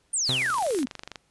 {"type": "exponential sweep", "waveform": "sine", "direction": "down", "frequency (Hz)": [9397, 233.1], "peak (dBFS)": -23, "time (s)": [0.13, 0.86], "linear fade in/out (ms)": 10}
{"type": "noise", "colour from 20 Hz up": "blue", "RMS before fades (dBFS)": -34, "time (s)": [0.24, 0.85], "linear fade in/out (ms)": 50}
{"type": "tone with exponential decay", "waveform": "sawtooth", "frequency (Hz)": 129, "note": "C3", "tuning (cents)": -24, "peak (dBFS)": -22, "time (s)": [0.29, 0.7], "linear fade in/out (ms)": 0, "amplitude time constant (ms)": 87}
{"type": "click train", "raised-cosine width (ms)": 0.2, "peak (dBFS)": -19, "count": 19, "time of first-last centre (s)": [0.42, 1.158], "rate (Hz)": 24.4}
{"effects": ["pink hiss -67 dBFS RMS until 1.3 s", "resampled to 24000 Hz"]}